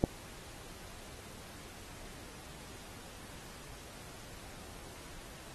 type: click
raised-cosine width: 2 ms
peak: -11 dBFS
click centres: 0.039 s
effects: pink hiss -51 dBFS RMS until 5.54 s + AAC 32 kbps